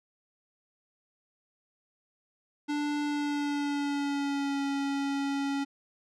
square tone with pitch glide, 293.7 to 278.5 Hz, D4 to C#4, 0 to +8 cents, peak -29 dBFS, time 2.68-5.65 s, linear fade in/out 20 ms, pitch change -92 cents, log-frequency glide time 3.03-4.62 s, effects low-pass 6000 Hz 12 dB/octave

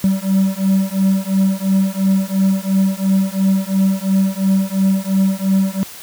triangle beating tone pair, 191.1 / 194 Hz, G3 / G3, -44 / -18 cents, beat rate 2.9 Hz, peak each -14 dBFS, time 0.04-5.83 s, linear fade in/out 0 ms, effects white hiss -35 dBFS RMS until 6.02 s + high-pass 60 Hz 12 dB/octave

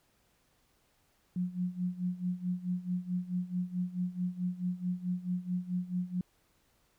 sine tone with tremolo, 180 Hz, F#3, 47 cents flat, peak -28 dBFS, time 1.36-6.21 s, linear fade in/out 2 ms, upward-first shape sine, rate 4.6 Hz, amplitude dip 85%, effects pink hiss -71 dBFS RMS until 6.98 s

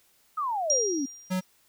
sine exponential sweep, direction down, 1300 to 257 Hz, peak -26 dBFS, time 0.37-1.06 s, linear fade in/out 10 ms
sine tone with exponential decay, 5700 Hz, F8, 34 cents sharp, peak -19 dBFS, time 0.7-1.44 s, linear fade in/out 1 ms, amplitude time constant 160 ms
square tone, 185 Hz, F#3, in tune, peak -26 dBFS, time 1.3-1.41 s, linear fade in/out 20 ms
effects white hiss -64 dBFS RMS until 1.68 s

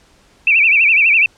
sine tone with vibrato, 2489 Hz, D#7, in tune, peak -8 dBFS, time 0.47-1.26 s, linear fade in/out 2 ms, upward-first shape sine, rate 12 Hz, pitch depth 160 cents each way, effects pink hiss -51 dBFS RMS until 1.37 s + low-pass 8000 Hz 12 dB/octave

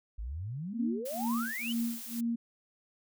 sine exponential sweep, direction up, 49 to 3136 Hz, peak -35 dBFS, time 0.18-1.73 s, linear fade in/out 10 ms
sine tone with tremolo, 233.1 Hz, A#3, in tune, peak -28 dBFS, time 0.73-2.36 s, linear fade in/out 10 ms, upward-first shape sine, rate 2.1 Hz, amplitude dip 100%
blue noise, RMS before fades -43 dBFS, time 1.05-2.21 s, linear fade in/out 10 ms
effects none

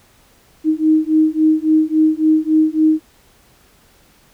sine beating tone pair, 311.1 / 314.7 Hz, D#4 / D#4, 0 / +20 cents, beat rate 3.6 Hz, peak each -14 dBFS, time 0.64-3.01 s, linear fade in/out 50 ms, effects pink hiss -52 dBFS RMS until 4.33 s

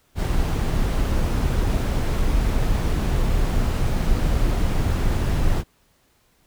brown noise, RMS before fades -20 dBFS, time 0.15-5.64 s, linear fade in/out 50 ms, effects pink hiss -62 dBFS RMS until 6.46 s

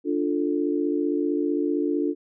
sine chord, D minor, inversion none, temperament equal, 293.7 / 349.2 / 440 Hz, D4 / F4 / A4, 0 / 0 / 0 cents, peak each -24 / -26 / -29 dBFS, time 0.04-2.15 s, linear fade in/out 50 ms, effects none

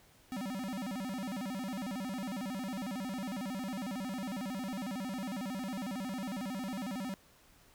square tone with vibrato, 221.9 Hz, A3, 15 cents sharp, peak -37 dBFS, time 0.32-7.14 s, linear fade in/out 0 ms, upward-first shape square, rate 11 Hz, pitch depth 250 cents each way, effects pink hiss -63 dBFS RMS until 7.74 s

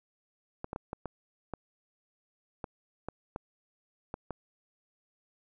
clicks, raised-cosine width 1 ms, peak -22 dBFS, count 11, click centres 0.644 / 0.731 / 0.761 / 0.931 / 1.057 / 1.537 / 2.642 / 3.086 / 3.361 / 4.141 / 4.307 s, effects none

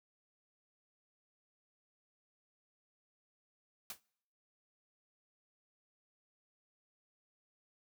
white noise with exponential decay, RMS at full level -39 dBFS, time 3.9-4 s, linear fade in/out 2 ms, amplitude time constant 21 ms, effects noise-tail reverb RT60 0.7 s tail -25 dB re dry

